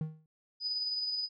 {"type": "tone with exponential decay", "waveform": "triangle", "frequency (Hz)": 156.8, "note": "D#3", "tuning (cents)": 14, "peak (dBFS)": -27, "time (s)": [0.01, 0.26], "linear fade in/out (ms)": 2, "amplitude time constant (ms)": 54}
{"type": "tone with tremolo", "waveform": "sine", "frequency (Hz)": 4978, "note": "D#8", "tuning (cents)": 0, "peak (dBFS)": -30, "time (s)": [0.6, 1.29], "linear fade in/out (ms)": 50, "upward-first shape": "sine", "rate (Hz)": 19, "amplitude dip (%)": 35}
{"effects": []}